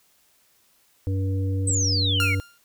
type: harmonic tone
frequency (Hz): 95.9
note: G2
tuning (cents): -37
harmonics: 1 / 3 / 5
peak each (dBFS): -22 / -32 / -36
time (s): 1.07-2.4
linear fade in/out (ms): 0
type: exponential sweep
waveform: sine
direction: down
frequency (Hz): 8372 to 2117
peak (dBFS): -22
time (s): 1.67-2.35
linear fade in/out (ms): 5
type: tone with exponential decay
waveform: sawtooth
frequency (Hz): 1396.9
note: F6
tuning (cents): 0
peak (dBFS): -17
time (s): 2.2-2.58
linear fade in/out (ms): 1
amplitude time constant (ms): 82
effects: white hiss -62 dBFS RMS until 2.64 s